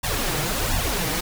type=noise with flanger; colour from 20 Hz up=pink; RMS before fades=-24 dBFS; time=0.03-1.21 s; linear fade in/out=10 ms; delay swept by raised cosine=1.1 to 6.5 ms; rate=1.4 Hz; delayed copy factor=+0.85; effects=none